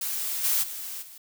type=noise with level steps; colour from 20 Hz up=blue; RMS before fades=-30 / -24 / -36 / -46 dBFS; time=0.01-1.18 s; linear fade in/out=5 ms; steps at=0.43 / 0.62 / 1.01 s; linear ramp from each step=20 ms; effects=none